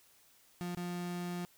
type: tone with dropouts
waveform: 35% pulse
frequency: 176.3 Hz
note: F3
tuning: 17 cents sharp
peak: -35 dBFS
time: 0.61-1.45 s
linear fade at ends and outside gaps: 0 ms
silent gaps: 0.748-0.771 s
effects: white hiss -65 dBFS RMS until 1.57 s